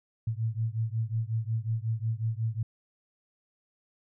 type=beating tone pair; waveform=sine; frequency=110 / 115.5 Hz; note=A2 / A#2; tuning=0 / -16 cents; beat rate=5.5 Hz; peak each=-30 / -31 dBFS; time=0.27-2.63 s; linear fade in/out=5 ms; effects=none